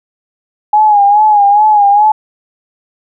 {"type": "tone with vibrato", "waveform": "sine", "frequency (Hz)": 830.6, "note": "G#5", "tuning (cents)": 0, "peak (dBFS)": -4, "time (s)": [0.73, 2.12], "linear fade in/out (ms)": 5, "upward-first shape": "sine", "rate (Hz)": 2.4, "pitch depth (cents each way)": 63, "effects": []}